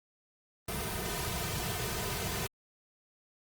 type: noise with comb filter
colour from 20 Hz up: pink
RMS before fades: -35 dBFS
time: 0.68-2.47 s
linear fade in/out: 5 ms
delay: 3.6 ms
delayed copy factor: -1
effects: Opus 32 kbps